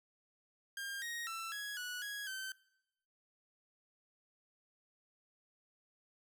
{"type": "tone with pitch steps", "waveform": "sawtooth", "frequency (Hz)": [1606, 1875, 1336, 1667, 1471, 1660, 1542], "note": ["G6", "A#6", "E6", "G#6", "F#6", "G#6", "G6"], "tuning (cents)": [41, 10, 23, 6, -11, -1, -29], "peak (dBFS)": -37, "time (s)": [0.77, 2.52], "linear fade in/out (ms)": 2, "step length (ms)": 250, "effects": ["noise-tail reverb RT60 0.8 s tail -21 dB re dry"]}